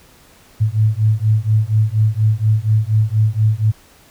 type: beating tone pair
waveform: sine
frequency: 106.5 / 110.7 Hz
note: G#2 / A2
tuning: +44 / +11 cents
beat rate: 4.2 Hz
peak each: -15 dBFS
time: 0.6-3.72 s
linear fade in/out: 20 ms
effects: pink hiss -48 dBFS RMS until 4.1 s